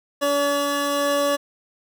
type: tone pair together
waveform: 25% pulse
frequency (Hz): 285.4 / 569.7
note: D4 / C#5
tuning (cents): -49 / +47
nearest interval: octave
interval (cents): 1196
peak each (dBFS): -22 / -17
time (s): 0.21-1.37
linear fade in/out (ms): 20
effects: none